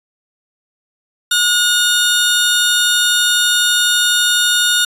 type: tone pair together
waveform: sawtooth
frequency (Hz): 1444 / 3656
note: F#6 / A#7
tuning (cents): -43 / -34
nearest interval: octave + major third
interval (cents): 1609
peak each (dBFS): -11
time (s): 1.31-4.85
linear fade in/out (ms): 5
effects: resampled to 32000 Hz